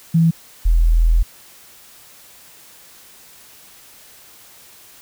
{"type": "tone pair in turn", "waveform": "sine", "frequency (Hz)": [164.81, 41.2], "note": ["E3", "E1"], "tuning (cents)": [0, 0], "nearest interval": "2 octaves", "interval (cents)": 2400, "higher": "first", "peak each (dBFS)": -10, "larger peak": "neither", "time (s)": [[0.14, 0.31], [0.65, 1.23]], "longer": "second", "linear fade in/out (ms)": 10, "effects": ["white hiss -45 dBFS RMS until 5.01 s"]}